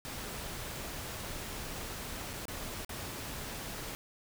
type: noise with dropouts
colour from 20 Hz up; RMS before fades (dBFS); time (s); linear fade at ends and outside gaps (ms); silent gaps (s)
pink; -41; 0.05-3.95; 0; 2.332-2.336 / 2.454-2.482 / 2.848-2.893
effects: none